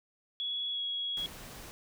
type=tone with pitch glide; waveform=sine; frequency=3367 to 3328 Hz; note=G#7 to G#7; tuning=+23 to +3 cents; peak=-32 dBFS; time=0.4-1.26 s; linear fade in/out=0 ms; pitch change=-20 cents; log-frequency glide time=0.72-0.8 s
type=noise; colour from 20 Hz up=pink; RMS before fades=-47 dBFS; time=1.17-1.71 s; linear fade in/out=0 ms
effects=none